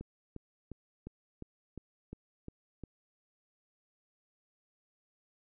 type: click train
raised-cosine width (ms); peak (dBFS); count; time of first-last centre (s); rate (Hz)
3; -30; 9; 0.01-2.837; 2.83
effects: none